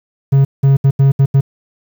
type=tone bursts at uneven times; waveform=triangle; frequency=137.1 Hz; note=C#3; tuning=19 cents flat; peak=-4 dBFS; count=6; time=0.32-0.45 / 0.63-0.77 / 0.84-0.91 / 0.99-1.12 / 1.19-1.26 / 1.34-1.41 s; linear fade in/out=10 ms; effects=7-bit